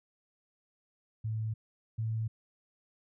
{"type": "tone pair in turn", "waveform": "sine", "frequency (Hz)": [110, 111.41], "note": ["A2", "A2"], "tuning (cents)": [0, 22], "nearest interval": "unison", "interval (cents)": 22, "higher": "second", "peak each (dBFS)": [-31, -30], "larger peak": "second", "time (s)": [[1.24, 1.54], [1.98, 2.28]], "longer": "neither", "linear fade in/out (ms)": 10, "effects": []}